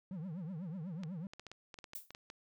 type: tone with vibrato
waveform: triangle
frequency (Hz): 172.8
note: F3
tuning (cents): -18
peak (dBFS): -38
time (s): 0.11-1.27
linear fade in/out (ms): 2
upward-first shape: triangle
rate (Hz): 8.1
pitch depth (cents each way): 280
type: clicks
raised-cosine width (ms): 0.2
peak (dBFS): -31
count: 12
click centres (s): 1.035 / 1.335 / 1.396 / 1.467 / 1.516 / 1.742 / 1.788 / 1.842 / 1.934 / 2.106 / 2.149 / 2.301
type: noise with exponential decay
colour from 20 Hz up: violet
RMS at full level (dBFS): -40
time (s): 1.95-2.12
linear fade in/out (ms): 2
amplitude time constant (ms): 35
effects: none